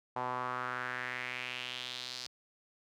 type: tone with band-pass filter sweep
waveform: sawtooth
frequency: 125.3 Hz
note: B2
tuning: 25 cents sharp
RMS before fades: -39 dBFS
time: 0.16-2.27 s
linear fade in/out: 5 ms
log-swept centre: 900 to 4800 Hz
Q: 3.3
effects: none